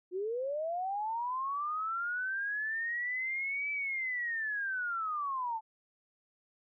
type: linear two-way sweep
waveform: sine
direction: up then down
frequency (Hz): 349.2 to 2316 to 863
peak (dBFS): -32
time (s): 0.11-5.61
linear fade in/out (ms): 50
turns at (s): 3.71
effects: none